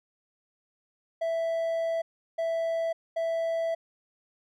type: tone bursts at uneven times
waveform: triangle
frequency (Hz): 660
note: E5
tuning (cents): +2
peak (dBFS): -24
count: 3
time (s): 1.21-2.02 / 2.38-2.93 / 3.16-3.75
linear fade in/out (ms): 10
effects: none

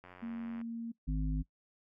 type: click train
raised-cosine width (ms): 0.5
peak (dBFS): -37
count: 53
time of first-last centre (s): 0.04-0.614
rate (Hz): 90.6
type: tone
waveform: sine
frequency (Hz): 230.9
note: A#3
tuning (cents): -16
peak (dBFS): -37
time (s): 0.22-0.92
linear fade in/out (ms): 10
type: harmonic tone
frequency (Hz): 51.8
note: G#1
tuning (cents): -4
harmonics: 1 / 3 / 5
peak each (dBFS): -32 / -37 / -39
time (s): 1.07-1.43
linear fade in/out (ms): 20
effects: noise-tail reverb RT60 0.1 s tail -20 dB re dry

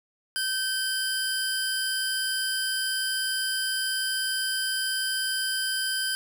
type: tone pair together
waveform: 25% pulse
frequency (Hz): 1550 / 4921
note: G6 / D#8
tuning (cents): -20 / -20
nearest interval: octave + minor sixth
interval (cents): 2000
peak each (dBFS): -24 / -25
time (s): 0.36-6.15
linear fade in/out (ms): 0
effects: none

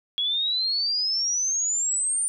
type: exponential sweep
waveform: sine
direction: up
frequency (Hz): 3322 to 9220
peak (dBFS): -22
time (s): 0.18-2.28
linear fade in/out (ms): 0
effects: none

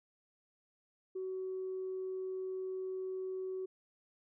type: tone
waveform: sine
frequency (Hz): 375.5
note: F#4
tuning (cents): +26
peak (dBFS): -36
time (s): 1.15-3.66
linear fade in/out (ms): 10
effects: tanh soft clip ceiling -32 dBFS

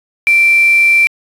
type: tone with quantisation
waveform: sine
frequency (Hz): 2349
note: D7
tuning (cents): 0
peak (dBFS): -6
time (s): 0.27-1.07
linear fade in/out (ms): 0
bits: 4
effects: resampled to 32000 Hz

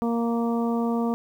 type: harmonic tone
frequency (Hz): 233.1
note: A#3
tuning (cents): 0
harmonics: 1 / 2 / 3 / 4 / 5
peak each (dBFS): -23 / -29 / -33 / -35 / -37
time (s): 0.02-1.14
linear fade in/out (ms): 0
effects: 9-bit

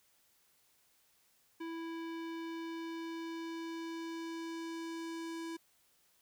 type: tone with low-pass filter sweep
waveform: square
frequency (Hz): 330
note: E4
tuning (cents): +2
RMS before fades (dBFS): -42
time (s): 1.6-5.57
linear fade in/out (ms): 10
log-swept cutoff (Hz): 2900 to 8800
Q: 0.9
effects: white hiss -71 dBFS RMS until 6.21 s

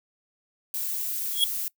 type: noise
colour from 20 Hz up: violet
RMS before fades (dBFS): -30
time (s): 0.74-1.68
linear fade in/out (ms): 2
type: tone with exponential growth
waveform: square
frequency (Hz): 3322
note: G#7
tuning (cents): 0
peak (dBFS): -15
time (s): 1.31-1.44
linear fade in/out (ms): 2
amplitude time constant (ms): 27
effects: noise-tail reverb RT60 0.1 s tail -22 dB re dry

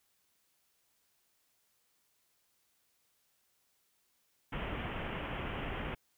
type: low-pass noise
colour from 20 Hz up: pink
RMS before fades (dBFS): -39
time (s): 4.52-5.95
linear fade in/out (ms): 10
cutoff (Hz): 3200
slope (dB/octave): 96
effects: white hiss -75 dBFS RMS until 6.17 s

